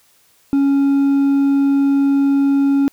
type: tone with hard clipping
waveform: triangle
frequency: 277.8 Hz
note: C#4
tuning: 4 cents sharp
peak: -12 dBFS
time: 0.53-2.88 s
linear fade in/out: 0 ms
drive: 5 dB
effects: white hiss -55 dBFS RMS until 2.92 s